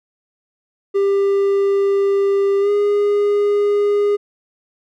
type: tone with pitch glide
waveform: triangle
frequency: 396.8 to 410.1 Hz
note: G4 to G#4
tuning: +21 to -22 cents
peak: -11 dBFS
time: 0.94-4.17 s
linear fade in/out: 20 ms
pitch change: +57 cents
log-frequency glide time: 2.6-2.7 s
effects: none